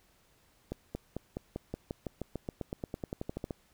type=accelerating click train; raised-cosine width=2 ms; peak=-22 dBFS; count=22; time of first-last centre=0.72-3.508 s; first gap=230 ms; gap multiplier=0.94; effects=pink hiss -67 dBFS RMS until 3.73 s